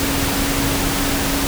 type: tone in noise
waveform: sine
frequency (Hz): 277.2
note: C#4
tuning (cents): 0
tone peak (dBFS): -23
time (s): 0-1.47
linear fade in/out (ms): 0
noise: pink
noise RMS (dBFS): -20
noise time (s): 0-1.47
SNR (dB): -6
effects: none